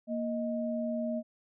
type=tone pair together; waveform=sine; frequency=234.1 / 625 Hz; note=A#3 / D#5; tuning=+8 / +8 cents; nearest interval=octave + perfect fourth; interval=1700 cents; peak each=-32 / -34 dBFS; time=0.07-1.23 s; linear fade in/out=50 ms; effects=none